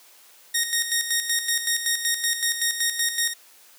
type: tone with tremolo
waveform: 10% pulse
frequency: 1862 Hz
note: A#6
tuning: 2 cents flat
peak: -11 dBFS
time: 0.54-3.34 s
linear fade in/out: 10 ms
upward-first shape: square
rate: 5.3 Hz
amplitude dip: 60%
effects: white hiss -52 dBFS RMS until 3.78 s + high-pass 400 Hz 12 dB/octave